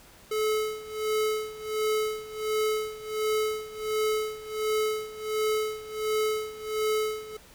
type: tone with tremolo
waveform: square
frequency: 431.1 Hz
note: A4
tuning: 35 cents flat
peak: -24 dBFS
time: 0.31-7.37 s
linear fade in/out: 5 ms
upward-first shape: sine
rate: 1.4 Hz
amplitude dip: 85%
effects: pink hiss -53 dBFS RMS until 7.54 s